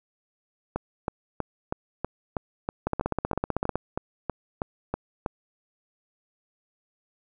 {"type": "two click trains", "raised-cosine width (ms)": 1, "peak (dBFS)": [-13, -11], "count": [15, 15], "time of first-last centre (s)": [[0.76, 5.262], [2.87, 3.756]], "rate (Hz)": [3.11, 15.8], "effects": []}